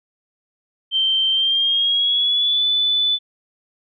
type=tone with pitch glide; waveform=sine; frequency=3127 to 3490 Hz; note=G7 to A7; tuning=-5 to -15 cents; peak=-15 dBFS; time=0.91-3.19 s; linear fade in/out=50 ms; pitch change=+190 cents; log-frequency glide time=1.3-2.64 s; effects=none